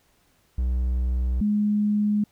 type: tone pair in turn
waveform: triangle / sine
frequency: 62.3 / 208.6 Hz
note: B1 / G#3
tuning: +16 / +8 cents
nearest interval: octave + major sixth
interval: 2092 cents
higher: second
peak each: -19 dBFS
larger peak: neither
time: 0.58-1.41 / 1.41-2.24 s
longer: neither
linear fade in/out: 5 ms
effects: pink hiss -64 dBFS RMS until 2.31 s